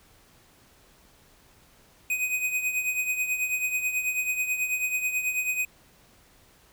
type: tone with tremolo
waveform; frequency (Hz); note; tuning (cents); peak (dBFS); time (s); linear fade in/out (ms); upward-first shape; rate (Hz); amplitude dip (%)
square; 2500; D#7; +8; -23; 2.1-5.65; 2; triangle; 9.2; 70
effects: pink hiss -58 dBFS RMS until 6.72 s